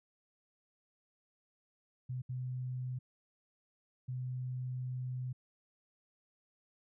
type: tone bursts at uneven times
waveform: sine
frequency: 126.9 Hz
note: B2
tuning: 47 cents sharp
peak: -36 dBFS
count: 3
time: 2.09-2.22 / 2.29-2.99 / 4.08-5.33 s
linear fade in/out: 10 ms
effects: none